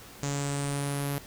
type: tone with low-pass filter sweep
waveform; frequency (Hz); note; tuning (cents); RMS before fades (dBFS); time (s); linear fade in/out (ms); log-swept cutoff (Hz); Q
sawtooth; 141.7; C#3; +38; -31; 0.23-1.18; 0; 6900 to 12000; 6.3
effects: pink hiss -48 dBFS RMS until 1.26 s